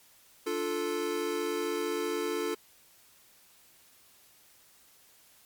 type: chord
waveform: square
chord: D minor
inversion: none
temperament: equal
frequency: 293.7 / 349.2 / 440 Hz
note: D4 / F4 / A4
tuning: 0 / 0 / 0 cents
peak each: -38 / -35 / -33 dBFS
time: 0.46-2.55 s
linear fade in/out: 10 ms
effects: white hiss -60 dBFS RMS until 5.45 s + MP3 96 kbps